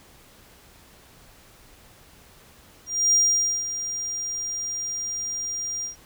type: tone with ADSR envelope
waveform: triangle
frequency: 5700 Hz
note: F8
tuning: 34 cents sharp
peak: -14 dBFS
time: 2.86-5.96 s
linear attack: 270 ms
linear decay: 510 ms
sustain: -12 dB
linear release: 120 ms
effects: pink hiss -52 dBFS RMS until 6.05 s